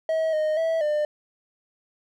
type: tone with pitch steps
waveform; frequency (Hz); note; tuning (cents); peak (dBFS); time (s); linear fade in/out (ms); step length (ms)
triangle; 641 / 618 / 652 / 600; E5 / D#5 / E5 / D5; -49 / -12 / -19 / +37; -19; 0.09-1.05; 2; 240
effects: none